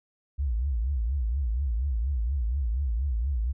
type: tone with vibrato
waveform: sine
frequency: 62.5 Hz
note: B1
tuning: 21 cents sharp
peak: -24 dBFS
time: 0.38-3.53 s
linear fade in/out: 20 ms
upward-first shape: triangle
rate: 4.2 Hz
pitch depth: 300 cents each way
effects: none